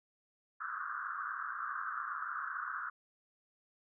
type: band-pass noise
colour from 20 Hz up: pink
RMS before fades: -40 dBFS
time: 0.6-2.9 s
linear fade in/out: 10 ms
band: 1100 to 1600 Hz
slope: 96 dB/octave
effects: none